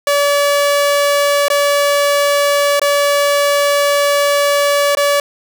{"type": "tone with dropouts", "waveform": "sawtooth", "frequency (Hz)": 573, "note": "D5", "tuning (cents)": -43, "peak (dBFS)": -7, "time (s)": [0.07, 5.2], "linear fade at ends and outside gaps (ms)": 2, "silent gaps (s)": [[1.483, 1.501], [2.796, 2.816], [4.951, 4.971]], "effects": []}